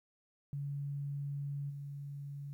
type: tone with level steps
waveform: sine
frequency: 141.9 Hz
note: C#3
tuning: 41 cents sharp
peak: -36 / -41 dBFS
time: 0.53-2.53 s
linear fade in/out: 0 ms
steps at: 1.69 s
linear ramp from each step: 20 ms
effects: 12-bit